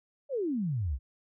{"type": "exponential sweep", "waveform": "sine", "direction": "down", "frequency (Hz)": [593, 58.3], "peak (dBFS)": -28, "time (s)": [0.29, 0.99], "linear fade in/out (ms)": 50, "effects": []}